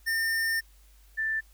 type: tone pair in turn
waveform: square / sine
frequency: 1810 / 1769.7 Hz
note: A6 / A6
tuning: +48 / +10 cents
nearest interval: unison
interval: 38 cents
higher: first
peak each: -26 dBFS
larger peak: neither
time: 0.06-0.61 / 1.17-1.41 s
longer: first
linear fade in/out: 20 ms
effects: added 50 Hz sine -54 dBFS peak until 1.53 s + white hiss -63 dBFS RMS until 1.53 s